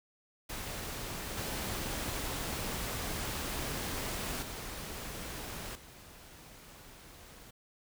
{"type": "noise with level steps", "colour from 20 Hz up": "pink", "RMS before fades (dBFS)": [-40, -37, -42, -53], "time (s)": [0.49, 7.51], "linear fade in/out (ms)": 10, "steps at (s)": [1.37, 4.42, 5.75], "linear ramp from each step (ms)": 5, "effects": []}